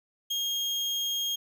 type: tone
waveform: 35% pulse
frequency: 3244 Hz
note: G#7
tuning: 41 cents flat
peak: -26 dBFS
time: 0.3-1.36 s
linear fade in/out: 10 ms
effects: none